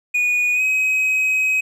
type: tone with pitch glide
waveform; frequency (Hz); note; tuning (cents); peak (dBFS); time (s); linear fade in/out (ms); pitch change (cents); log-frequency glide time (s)
triangle; 2460 to 2534; D#7 to D#7; -20 to +31; -14; 0.14-1.61; 10; +51; 0.54-0.62
effects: none